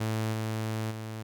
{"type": "tone with level steps", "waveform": "sawtooth", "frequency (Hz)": 110, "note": "A2", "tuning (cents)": 0, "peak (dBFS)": [-24, -26, -32], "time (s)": [0, 1.23], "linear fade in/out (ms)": 10, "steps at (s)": [0.32, 0.9], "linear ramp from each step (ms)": 20, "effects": []}